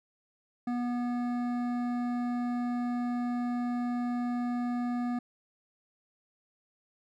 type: tone with hard clipping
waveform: sine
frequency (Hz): 243.2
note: B3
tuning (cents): -26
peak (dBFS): -31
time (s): 0.67-5.19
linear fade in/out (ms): 5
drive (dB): 12
effects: none